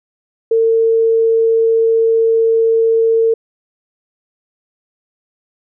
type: tone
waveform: sine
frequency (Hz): 452.6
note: A4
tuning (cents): +49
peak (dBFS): -9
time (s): 0.51-3.34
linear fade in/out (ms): 5
effects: none